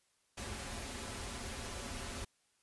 pink noise with comb filter, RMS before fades -43 dBFS, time 0.37-2.25 s, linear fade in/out 10 ms, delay 6.4 ms, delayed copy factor -0.6, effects white hiss -75 dBFS RMS until 2.62 s + resampled to 24000 Hz

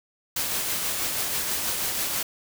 white noise with tremolo, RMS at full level -26 dBFS, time 0.36-2.23 s, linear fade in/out 5 ms, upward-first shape triangle, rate 6.2 Hz, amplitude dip 35%, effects none

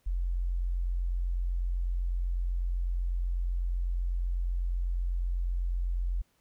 sine tone, 44.02 Hz, F1, 14 cents sharp, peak -27 dBFS, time 0.06-6.22 s, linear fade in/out 10 ms, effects pink hiss -71 dBFS RMS until 6.4 s

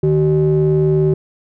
triangle ring-modulated tone, 114.1 Hz, A#2, 37 cents flat, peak -6 dBFS, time 0.03-1.14 s, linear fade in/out 5 ms, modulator 267 Hz, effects none

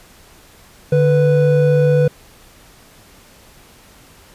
triangle tone pair together, 147.35 / 493.9 Hz, D3 / B4, +6 / 0 cents, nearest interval octave + major sixth, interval 2094 cents, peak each -11 dBFS, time 0.92-2.08 s, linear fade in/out 5 ms, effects pink hiss -46 dBFS RMS until 4.34 s + resampled to 32000 Hz

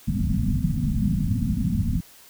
white low-pass noise, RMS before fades -23 dBFS, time 0.07-2.01 s, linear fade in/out 10 ms, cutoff 250 Hz, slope 96 dB/octave, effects white hiss -50 dBFS RMS until 2.29 s

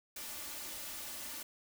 white noise with comb filter, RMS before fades -44 dBFS, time 0.16-1.43 s, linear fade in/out 5 ms, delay 3.4 ms, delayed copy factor +0.6, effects none

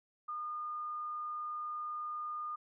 sine tone, 1218 Hz, D#6, 37 cents flat, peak -37 dBFS, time 0.28-2.56 s, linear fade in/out 10 ms, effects none

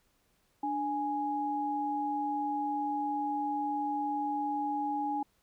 sine tone pair together, 293.7 / 830.7 Hz, D4 / G#5, 0 / 0 cents, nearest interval octave + tritone, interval 1800 cents, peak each -35 / -31 dBFS, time 0.63-5.23 s, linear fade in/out 5 ms, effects pink hiss -72 dBFS RMS until 5.42 s

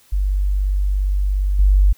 sine tone with level steps, 48.61 Hz, G1, 14 cents flat, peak -15 / -9 dBFS, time 0.12-1.93 s, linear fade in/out 10 ms, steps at 1.59 s, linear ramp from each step 5 ms, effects white hiss -53 dBFS RMS until 1.97 s

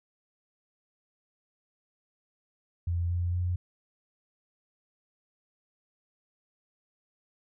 sine tone with pitch steps, 86.1 / 87.55 / 89.03 Hz, F2 / F2 / F2, -24 / +5 / +34 cents, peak -26 dBFS, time 2.87-3.56 s, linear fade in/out 5 ms, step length 230 ms, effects none

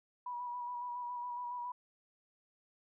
sine tone with vibrato, 974 Hz, B5, 24 cents flat, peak -38 dBFS, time 0.26-1.72 s, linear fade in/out 5 ms, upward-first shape square, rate 7.2 Hz, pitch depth 22 cents each way, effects none

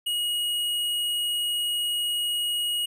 square tone, 2892 Hz, F#7, 40 cents flat, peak -25 dBFS, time 0.06-2.86 s, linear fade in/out 10 ms, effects none

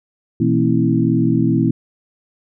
sine tone cluster, 122.9 / 165.9 / 230.2 / 270.1 / 328.6 Hz, B2 / E3 / A#3 / C#4 / E4, -8 / +11 / -22 / -45 / -5 cents, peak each -19 dBFS, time 0.4-1.71 s, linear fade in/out 5 ms, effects none

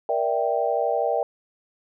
sine chord, E half-diminished seventh, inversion second, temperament equal with one note detuned, 471 / 587.3 / 659.3 / 784 Hz, Bb4 / D5 / E5 / G5, +18 / 0 / 0 / 0 cents, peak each -26 dBFS, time 0.09-1.23 s, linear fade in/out 2 ms, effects none

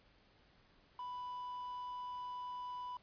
triangle tone with quantisation, 991 Hz, B5, 6 cents sharp, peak -40 dBFS, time 0.99-2.97 s, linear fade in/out 2 ms, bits 11, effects pink hiss -68 dBFS RMS until 3.02 s + resampled to 11025 Hz

